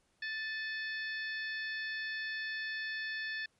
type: harmonic tone with a mistuned harmonic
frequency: 880 Hz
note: A5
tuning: in tune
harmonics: 2 / 3 / 4 / 5 / 6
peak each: -37 / -47 / -48 / -48 / -53 dBFS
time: 0.22-3.46 s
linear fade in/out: 5 ms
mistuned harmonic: 3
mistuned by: -63 cents
effects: pink hiss -74 dBFS RMS until 3.59 s + resampled to 24000 Hz